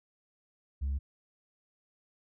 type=tone; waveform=sine; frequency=69 Hz; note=C#2; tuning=7 cents flat; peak=-27 dBFS; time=0.81-0.99 s; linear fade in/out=20 ms; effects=tanh soft clip ceiling -28 dBFS